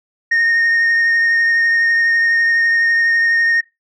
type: tone with vibrato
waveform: sine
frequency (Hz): 1845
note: A#6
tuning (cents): -18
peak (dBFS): -9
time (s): 0.31-3.61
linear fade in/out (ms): 10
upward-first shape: triangle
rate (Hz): 12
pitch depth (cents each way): 16
effects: noise-tail reverb RT60 0.2 s tail -21 dB re dry + tanh soft clip ceiling -10 dBFS